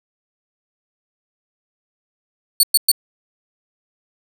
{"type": "tone bursts", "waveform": "15% pulse", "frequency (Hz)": 4434, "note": "C#8", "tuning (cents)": 0, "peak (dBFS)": -3, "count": 3, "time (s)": [2.6, 2.916], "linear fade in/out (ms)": 2, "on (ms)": 32, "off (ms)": 110, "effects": []}